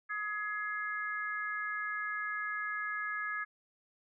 harmonic tone, 420 Hz, G#4, 19 cents sharp, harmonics 3 / 4 / 5, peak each -39 / -36 / -43 dBFS, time 0.09-3.45 s, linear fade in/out 20 ms, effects none

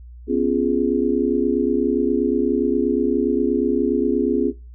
sine chord, C# dominant seventh, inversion third, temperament just, 249.5 / 277.2 / 346.5 / 415.8 Hz, B3 / C#4 / E#4 / G#4, +18 / 0 / -14 / +2 cents, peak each -22 dBFS, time 0.27-4.53 s, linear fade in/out 50 ms, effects noise-tail reverb RT60 0.3 s tail -19 dB re dry + added 60 Hz sine -37 dBFS peak until 4.74 s

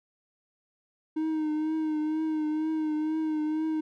triangle tone with vibrato, 310.8 Hz, D#4, 2 cents flat, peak -24 dBFS, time 1.16-3.81 s, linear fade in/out 10 ms, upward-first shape triangle, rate 2.1 Hz, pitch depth 40 cents each way, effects none

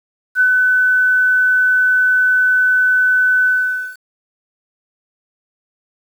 sine tone with ADSR envelope, 1505 Hz, F#6, 29 cents sharp, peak -8 dBFS, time 0.35-3.97 s, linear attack 55 ms, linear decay 72 ms, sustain -2 dB, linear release 510 ms, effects 7-bit

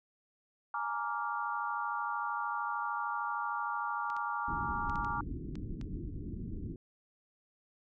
sine chord, Bb dominant seventh, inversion third, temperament just, 839.1 / 932.3 / 1165.4 / 1398.5 Hz, Ab5 / Bb5 / D6 / F6, +18 / 0 / -14 / +2 cents, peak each -40 / -38 / -37 / -39 dBFS, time 0.74-5.21 s, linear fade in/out 2 ms
clicks, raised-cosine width 0.2 ms, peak -33 dBFS, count 7, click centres 4.101 / 4.166 / 4.897 / 4.957 / 5.047 / 5.555 / 5.813 s
pink low-pass noise, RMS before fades -40 dBFS, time 4.48-6.76 s, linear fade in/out 2 ms, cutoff 360 Hz, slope 48 dB/octave
effects none

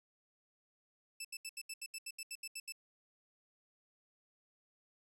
15% pulse tone bursts, 2637 Hz, E7, in tune, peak -35 dBFS, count 13, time 1.2-2.723 s, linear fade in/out 5 ms, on 47 ms, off 76 ms, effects none

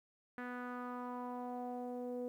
sawtooth tone with low-pass filter sweep, 246.9 Hz, B3, in tune, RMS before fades -43 dBFS, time 0.38-2.28 s, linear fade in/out 0 ms, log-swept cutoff 1700 to 500 Hz, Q 3.5, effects 12-bit

